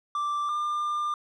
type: tone pair in turn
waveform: triangle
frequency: 1174.7 / 1198 Hz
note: D6 / D6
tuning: 0 / +34 cents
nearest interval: unison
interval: 34 cents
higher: second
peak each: -24 dBFS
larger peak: neither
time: 0.15-0.49 / 0.49-1.14 s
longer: second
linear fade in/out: 2 ms
effects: resampled to 24000 Hz